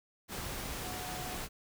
sine tone in noise, 730 Hz, F#5, 24 cents flat, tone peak -44 dBFS, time 0.81-1.38 s, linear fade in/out 50 ms, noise pink, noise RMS -40 dBFS, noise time 0.28-1.49 s, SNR -7 dB, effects none

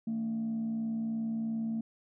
sine tone with frequency modulation, 224.9 Hz, A3, 38 cents sharp, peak -29 dBFS, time 0.07-1.81 s, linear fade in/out 5 ms, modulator 62.9 Hz, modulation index 0.27, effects tanh soft clip ceiling -28 dBFS

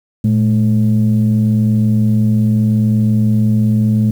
sine tone pair together, 113.6 / 214.4 Hz, A#2 / A3, -44 / -45 cents, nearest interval major seventh, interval 1099 cents, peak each -11 dBFS, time 0.24-4.11 s, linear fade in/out 5 ms, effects tanh soft clip ceiling -5 dBFS + 7-bit

